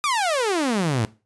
sawtooth exponential sweep, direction down, 1236 to 103.83 Hz, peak -16 dBFS, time 0.04-1.05 s, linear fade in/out 0 ms, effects noise-tail reverb RT60 0.3 s tail -19 dB re dry + resampled to 24000 Hz

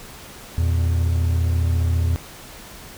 triangle tone pair together, 83.7 / 118.37 Hz, E2 / A#2, +27 / +27 cents, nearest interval tritone, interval 600 cents, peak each -15 / -24 dBFS, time 0.58-2.16 s, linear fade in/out 0 ms, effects pink hiss -40 dBFS RMS until 2.97 s

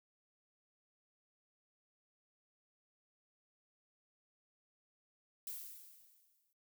violet noise with exponential decay, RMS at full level -43 dBFS, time 5.47-6.53 s, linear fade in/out 1 ms, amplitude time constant 230 ms, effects noise-tail reverb RT60 0.3 s tail -21 dB re dry

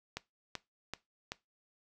click train, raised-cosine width 0.2 ms, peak -20 dBFS, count 4, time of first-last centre 0.17-1.319 s, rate 2.61 Hz, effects noise-tail reverb RT60 0.2 s tail -19 dB re dry

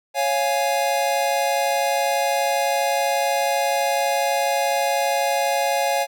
square chord, Db major, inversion none, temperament equal, 554.4 / 698.5 / 830.6 Hz, Db5 / F5 / Ab5, 0 / 0 / 0 cents, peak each -24 dBFS, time 0.14-6.07 s, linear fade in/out 50 ms, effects none

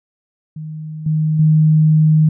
sine tone with level steps, 155.56 Hz, D#3, in tune, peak -25 / -13 / -8 dBFS, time 0.56-2.29 s, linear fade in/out 5 ms, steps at 1.06 / 1.39 s, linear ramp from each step 5 ms, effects none

